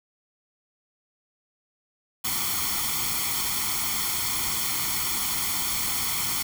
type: noise with comb filter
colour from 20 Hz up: white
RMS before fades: -27 dBFS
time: 2.24-6.43 s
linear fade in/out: 10 ms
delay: 0.91 ms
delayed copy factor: +0.75
effects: none